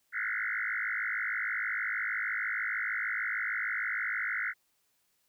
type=tone with frequency modulation; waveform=sine; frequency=1760 Hz; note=A6; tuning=in tune; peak=-30 dBFS; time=0.12-4.54 s; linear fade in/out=50 ms; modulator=53.2 Hz; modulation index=6.7; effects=white hiss -74 dBFS RMS until 5.28 s